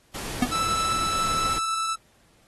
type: noise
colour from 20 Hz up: pink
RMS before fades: -34 dBFS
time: 0.14-1.59 s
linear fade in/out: 10 ms
type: tone with exponential decay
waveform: square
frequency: 246.9 Hz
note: B3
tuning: in tune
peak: -16 dBFS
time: 0.42-0.51 s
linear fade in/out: 5 ms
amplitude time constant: 19 ms
type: tone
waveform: 45% pulse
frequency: 1318.5 Hz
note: E6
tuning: in tune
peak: -24 dBFS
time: 0.51-1.96 s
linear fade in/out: 20 ms
effects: pink hiss -61 dBFS RMS until 2.47 s + AAC 32 kbps